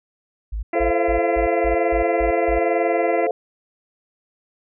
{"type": "tone bursts", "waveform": "sine", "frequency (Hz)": 53.5, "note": "A1", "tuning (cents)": -48, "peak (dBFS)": -23, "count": 8, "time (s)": [0.52, 2.59], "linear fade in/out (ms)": 10, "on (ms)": 110, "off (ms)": 170}
{"type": "harmonic tone", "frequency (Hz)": 338.7, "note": "E4", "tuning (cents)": 47, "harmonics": [1, 2, 3, 4, 5, 6, 7, 8], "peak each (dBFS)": [-24, -24, -36, -36, -40, -30, -37, -42], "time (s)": [0.73, 3.27], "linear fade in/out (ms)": 5}
{"type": "chord", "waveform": "sine", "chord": "F major", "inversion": "first", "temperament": "equal", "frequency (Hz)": [440, 523.3, 698.5], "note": ["A4", "C5", "F5"], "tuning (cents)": [0, 0, 0], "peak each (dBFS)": -23, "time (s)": [0.75, 3.31], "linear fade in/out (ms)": 2}
{"effects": []}